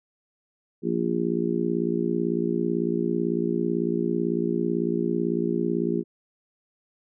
harmonic tone, 58 Hz, A#1, 8 cents flat, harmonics 3 / 4 / 5 / 6 / 7, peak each -29 / -28 / -33 / -27 / -29 dBFS, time 0.82-6.04 s, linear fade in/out 50 ms, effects none

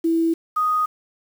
sine tone pair in turn, 329.6 / 1244.4 Hz, E4 / D#6, 0 / 0 cents, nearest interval octave + major seventh, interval 2300 cents, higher second, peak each -16 / -17 dBFS, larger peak first, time 0.04-0.34 / 0.56-0.86 s, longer neither, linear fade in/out 10 ms, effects 7-bit

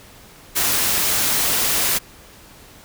white noise, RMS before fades -19 dBFS, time 0.55-1.99 s, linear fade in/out 20 ms, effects pink hiss -45 dBFS RMS until 2.84 s

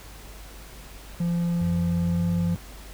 triangle tone, 171.8 Hz, F3, 28 cents flat, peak -20 dBFS, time 1.2-2.55 s, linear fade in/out 5 ms
sine tone with pitch glide, 89.4 to 94.5 Hz, F2 to F#2, +41 to +37 cents, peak -28 dBFS, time 1.61-2.56 s, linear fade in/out 0 ms, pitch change +96 cents, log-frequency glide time 2.16-2.23 s
effects added 50 Hz sine -43 dBFS peak until 2.93 s + pink hiss -46 dBFS RMS until 2.93 s

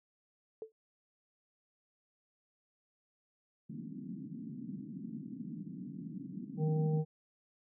sine tone with exponential decay, 440.9 Hz, A4, 4 cents sharp, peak -36 dBFS, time 0.62-0.72 s, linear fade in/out 1 ms, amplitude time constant 21 ms
white band-pass noise, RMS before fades -44 dBFS, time 3.69-6.99 s, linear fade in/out 10 ms, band 150 to 270 Hz, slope 48 dB/octave
harmonic tone, 155.56 Hz, D#3, in tune, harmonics 1 / 3 / 5, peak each -29 / -38 / -48 dBFS, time 6.57-7.05 s, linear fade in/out 50 ms
effects none

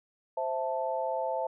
sine chord, A minor, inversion first, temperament equal, 523.3 / 659.3 / 880 Hz, C5 / E5 / A5, 0 / 0 / 0 cents, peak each -33 dBFS, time 0.37-1.47 s, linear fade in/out 5 ms, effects none

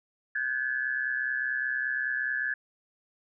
sine tone cluster, 1496 / 1581 / 1710 Hz, F#6 / G6 / A6, +19 / +14 / -50 cents, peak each -37 / -33 / -29 dBFS, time 0.35-2.54 s, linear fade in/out 5 ms, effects none

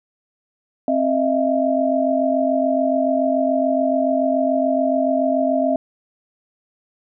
sine tone cluster, 264.6 / 626 / 673 Hz, C4 / D#5 / E5, +20 / +10 / +36 cents, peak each -20 dBFS, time 0.88-5.76 s, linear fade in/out 2 ms, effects none

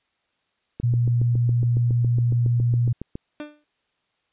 click train, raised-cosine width 3 ms, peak -18 dBFS, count 18, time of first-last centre 0.8-3.155 s, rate 7.22 Hz
sine tone, 119.6 Hz, A#2, 45 cents sharp, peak -17 dBFS, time 0.83-2.93 s, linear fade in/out 10 ms
30% pulse tone with exponential decay, 298 Hz, D4, 25 cents sharp, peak -26 dBFS, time 3.4-3.64 s, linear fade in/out 1 ms, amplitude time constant 51 ms
effects white hiss -71 dBFS RMS until 4.32 s + resampled to 8000 Hz

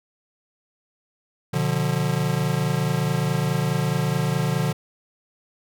square chord, B diminished, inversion none, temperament just, 123.47 / 148.16 / 177.8 Hz, B2 / D3 / F3, 0 / +16 / +31 cents, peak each -27 / -24 / -27 dBFS, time 1.53-4.73 s, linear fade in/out 10 ms, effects none

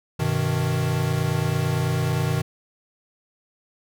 square chord, G augmented, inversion none, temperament equal with one note detuned, 98 / 126.36 / 155.56 Hz, G2 / B2 / D#3, 0 / +40 / 0 cents, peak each -29 / -25 / -25 dBFS, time 0.19-2.42 s, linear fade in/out 10 ms, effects none

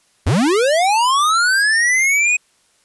square linear sweep, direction up, 65.9 to 2518 Hz, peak -13 dBFS, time 0.26-2.37 s, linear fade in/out 10 ms, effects white hiss -58 dBFS RMS until 2.84 s + resampled to 24000 Hz

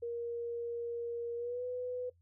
sine tone with pitch glide, 471 to 497.6 Hz, A#4 to B4, +18 to +13 cents, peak -35 dBFS, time 0.02-2.1 s, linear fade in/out 10 ms, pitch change +95 cents, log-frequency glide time 1.36-1.64 s, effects noise-tail reverb RT60 0.1 s tail -20 dB re dry + added 86 Hz sine -65 dBFS peak until 2.21 s

